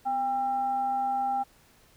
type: tone with frequency modulation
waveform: sine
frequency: 798 Hz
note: G5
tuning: 31 cents sharp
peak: -25 dBFS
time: 0.05-1.44 s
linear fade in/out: 20 ms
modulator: 545 Hz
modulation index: 0.29
effects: pink hiss -60 dBFS RMS until 1.96 s